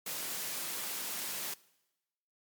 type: high-pass noise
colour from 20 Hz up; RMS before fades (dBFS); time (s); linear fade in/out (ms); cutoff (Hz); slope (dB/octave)
white; -38; 0.06-1.54; 5; 130; 48
effects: noise-tail reverb RT60 1.0 s tail -22 dB re dry + MP3 96 kbps